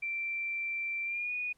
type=tone with pitch glide; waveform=sine; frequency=2349 to 2464 Hz; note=D7 to D#7; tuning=0 to -17 cents; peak=-32 dBFS; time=0.02-1.53 s; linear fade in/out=10 ms; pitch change=+83 cents; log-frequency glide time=1.04-1.32 s; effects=pink hiss -71 dBFS RMS until 1.57 s + low-pass 12000 Hz 12 dB/octave